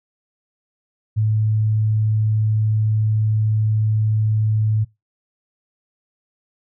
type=tone; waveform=sine; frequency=108.3 Hz; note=A2; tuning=27 cents flat; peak=-15 dBFS; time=1.16-4.85 s; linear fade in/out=20 ms; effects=noise-tail reverb RT60 0.2 s tail -21 dB re dry